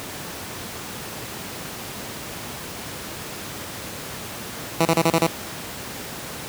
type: tone bursts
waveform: 10% pulse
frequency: 164.81 Hz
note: E3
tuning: in tune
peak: -7 dBFS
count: 6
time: 4.8-5.268 s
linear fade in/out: 5 ms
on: 53 ms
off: 30 ms
effects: pink hiss -33 dBFS RMS until 6.48 s + high-pass 100 Hz 12 dB/octave